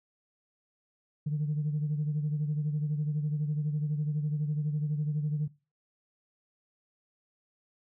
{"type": "beating tone pair", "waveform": "sine", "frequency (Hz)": [149, 161], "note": ["D3", "E3"], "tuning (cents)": [25, -41], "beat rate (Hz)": 12, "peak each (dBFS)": [-27, -36], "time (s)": [1.26, 5.48], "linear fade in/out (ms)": 10, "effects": ["noise-tail reverb RT60 0.3 s tail -19 dB re dry", "tanh soft clip ceiling -23 dBFS"]}